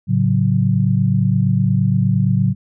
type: chord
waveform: sine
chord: F# minor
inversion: first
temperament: equal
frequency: 110 / 138.59 / 185 Hz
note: A2 / C#3 / F#3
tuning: 0 / 0 / 0 cents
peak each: -17 dBFS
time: 0.07-2.55 s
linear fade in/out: 50 ms
effects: none